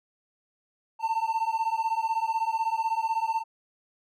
triangle beating tone pair, 890 / 906 Hz, A5 / A#5, +20 / -50 cents, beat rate 16 Hz, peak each -26 dBFS, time 0.99-3.44 s, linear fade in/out 50 ms, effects none

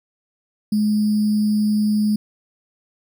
sine tone with sample-and-hold, 211.2 Hz, G#3, 29 cents sharp, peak -15 dBFS, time 0.72-2.16 s, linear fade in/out 5 ms, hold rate 4900 Hz, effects none

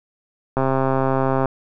click train, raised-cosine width 1 ms, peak -6 dBFS, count 119, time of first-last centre 0.57-1.457 s, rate 133 Hz, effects none

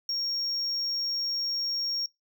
triangle tone, 5560 Hz, F8, 9 cents flat, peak -25 dBFS, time 0.09-2.06 s, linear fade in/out 2 ms, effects noise-tail reverb RT60 0.2 s tail -26 dB re dry + tanh soft clip ceiling -22 dBFS

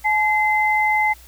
sine tone pair together, 854 / 2063 Hz, G#5 / C7, +48 / -25 cents, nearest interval octave + minor third, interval 1527 cents, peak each -18 dBFS, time 0.04-1.14 s, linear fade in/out 20 ms, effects added 60 Hz sine -45 dBFS peak until 1.27 s + white hiss -48 dBFS RMS until 1.27 s

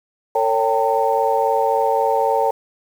sine tone cluster, 452.4 / 556 / 783 / 907 Hz, A4 / C#5 / G5 / A#5, +48 / +5 / -2 / -48 cents, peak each -20 dBFS, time 0.35-2.51 s, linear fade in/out 5 ms, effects tanh soft clip ceiling -4 dBFS + 7-bit

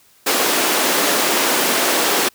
pink high-pass noise, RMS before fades -17 dBFS, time 0.26-2.29 s, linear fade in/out 10 ms, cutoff 270 Hz, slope 24 dB/octave, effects white hiss -53 dBFS RMS until 2.34 s

